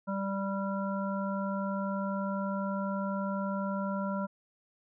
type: harmonic tone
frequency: 196 Hz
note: G3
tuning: in tune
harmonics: 1 / 3 / 5 / 7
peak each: -32 / -37 / -39 / -40 dBFS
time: 0.07-4.27 s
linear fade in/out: 20 ms
effects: none